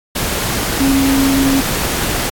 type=tone in noise; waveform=sine; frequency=271.5 Hz; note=C#4; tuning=36 cents flat; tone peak=-11 dBFS; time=0.8-1.61 s; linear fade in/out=10 ms; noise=pink; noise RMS=-18 dBFS; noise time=0.15-2.3 s; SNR=+4 dB; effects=AAC 64 kbps